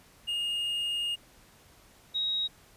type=tone pair in turn; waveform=triangle / sine; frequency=2844 / 3796 Hz; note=F7 / A#7; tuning=+31 / +31 cents; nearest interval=perfect fourth; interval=500 cents; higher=second; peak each=-27 dBFS; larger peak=neither; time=0.27-1.16 / 2.14-2.48 s; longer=first; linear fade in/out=20 ms; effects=pink hiss -58 dBFS RMS until 2.76 s + resampled to 32000 Hz